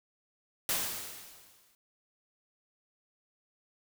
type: noise with exponential decay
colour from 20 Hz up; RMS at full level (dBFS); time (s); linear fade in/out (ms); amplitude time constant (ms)
white; -29; 0.69-1.75; 1; 230
effects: none